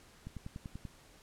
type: click train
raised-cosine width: 5 ms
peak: -30 dBFS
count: 7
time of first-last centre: 0.27-0.853 s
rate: 10.3 Hz
effects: pink hiss -60 dBFS RMS until 1.22 s + low-pass 11000 Hz 12 dB/octave